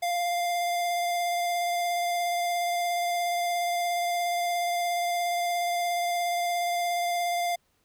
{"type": "tone with vibrato", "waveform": "square", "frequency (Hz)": 698.5, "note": "F5", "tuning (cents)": 0, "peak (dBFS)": -26, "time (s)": [0.02, 7.56], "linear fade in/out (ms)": 10, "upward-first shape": "sine", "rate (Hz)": 17, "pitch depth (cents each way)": 12, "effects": ["pink hiss -70 dBFS RMS until 7.84 s"]}